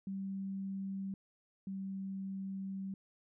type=tone pair in turn; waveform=sine; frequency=194.1 / 193.21 Hz; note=G3 / G3; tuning=-17 / -25 cents; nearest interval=unison; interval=8 cents; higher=first; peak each=-37 / -38 dBFS; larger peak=first; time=0.07-1.14 / 1.67-2.94 s; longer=second; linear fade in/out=2 ms; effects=none